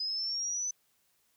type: linear sweep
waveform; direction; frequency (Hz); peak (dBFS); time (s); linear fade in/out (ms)
sine; up; 5000 to 6070; -31; 0-0.71; 5
effects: white hiss -72 dBFS RMS until 1.36 s